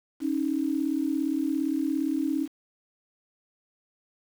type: tone pair together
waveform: sine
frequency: 275.9 / 313.3 Hz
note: C#4 / D#4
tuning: -8 / +12 cents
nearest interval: major second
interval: 220 cents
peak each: -27 dBFS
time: 0.2-2.48 s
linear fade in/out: 50 ms
effects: 8-bit